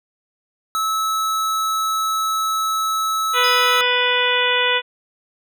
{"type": "tone", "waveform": "square", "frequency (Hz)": 1300, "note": "E6", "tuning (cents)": -24, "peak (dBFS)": -19, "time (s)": [0.75, 3.81], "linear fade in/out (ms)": 0}
{"type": "harmonic tone", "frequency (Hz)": 493.9, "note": "B4", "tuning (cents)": 0, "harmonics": [1, 2, 3, 4, 5, 6, 7], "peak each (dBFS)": [-23, -23, -23, -23, -23, -23, -23], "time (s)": [3.33, 4.82], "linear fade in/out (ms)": 50}
{"type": "tone with exponential decay", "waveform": "sine", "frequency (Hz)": 5020, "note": "D#8", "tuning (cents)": 15, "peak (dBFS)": -22, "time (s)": [3.44, 4.41], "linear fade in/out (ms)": 2, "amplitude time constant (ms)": 210}
{"effects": []}